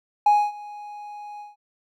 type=tone with ADSR envelope; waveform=triangle; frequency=830.6 Hz; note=G#5; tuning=in tune; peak=-9 dBFS; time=0.26-1.56 s; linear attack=6 ms; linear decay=250 ms; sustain=-24 dB; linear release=160 ms; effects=tanh soft clip ceiling -9 dBFS